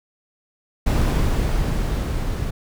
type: noise with level ramp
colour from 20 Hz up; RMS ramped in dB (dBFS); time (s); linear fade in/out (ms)
brown; -17 to -25; 0.86-2.51; 10
effects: none